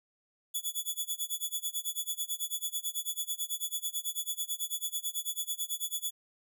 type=tone with tremolo; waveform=5% pulse; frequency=3424 Hz; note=A7; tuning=48 cents flat; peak=-22 dBFS; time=0.54-6.11 s; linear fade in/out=10 ms; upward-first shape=sine; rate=9.1 Hz; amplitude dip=95%; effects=none